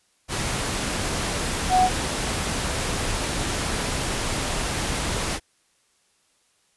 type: tone in noise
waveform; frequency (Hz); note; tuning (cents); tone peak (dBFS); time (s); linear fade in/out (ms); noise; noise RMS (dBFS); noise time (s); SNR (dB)
sine; 740; F#5; 0; -15; 1.69-1.9; 50; pink; -26; 0.28-5.4; +8
effects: white hiss -65 dBFS RMS until 6.76 s + resampled to 24000 Hz